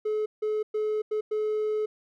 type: tone bursts at uneven times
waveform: triangle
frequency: 428.1 Hz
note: A4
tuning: 47 cents flat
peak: -22 dBFS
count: 5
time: 0.05-0.26 / 0.42-0.63 / 0.74-1.02 / 1.11-1.21 / 1.31-1.86 s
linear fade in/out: 10 ms
effects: tanh soft clip ceiling -19 dBFS